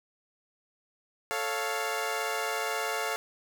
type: chord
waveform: 15% pulse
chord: A augmented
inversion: none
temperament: equal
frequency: 440 / 554.4 / 698.5 Hz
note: A4 / C#5 / E#5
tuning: 0 / 0 / 0 cents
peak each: -27 / -29 / -27 dBFS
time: 1.31-3.16 s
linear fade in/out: 0 ms
effects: none